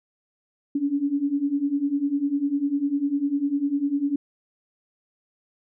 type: beating tone pair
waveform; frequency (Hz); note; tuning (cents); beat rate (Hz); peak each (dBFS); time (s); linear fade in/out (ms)
sine; 277.2 / 287.2; C#4 / D4; 0 / -39; 10; -26 / -23; 0.75-4.16; 5
effects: none